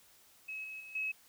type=tone with level steps; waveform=sine; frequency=2569 Hz; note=E7; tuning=45 cents flat; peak=-39 / -42 / -47 / -33 dBFS; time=0.48-1.12 s; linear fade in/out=10 ms; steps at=0.64 / 0.8 / 0.95 s; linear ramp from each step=5 ms; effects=white hiss -63 dBFS RMS until 1.28 s